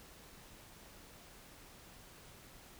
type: silence
effects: pink hiss -57 dBFS RMS until 2.79 s